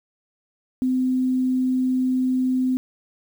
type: tone with quantisation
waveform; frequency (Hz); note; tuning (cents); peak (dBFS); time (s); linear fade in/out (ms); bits
sine; 256.5; C4; -34; -18; 0.82-2.77; 0; 8
effects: none